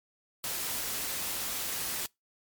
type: noise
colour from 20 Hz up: white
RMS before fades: -34 dBFS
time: 0.44-2.06 s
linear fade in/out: 0 ms
effects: noise-tail reverb RT60 0.2 s tail -26 dB re dry + MP3 96 kbps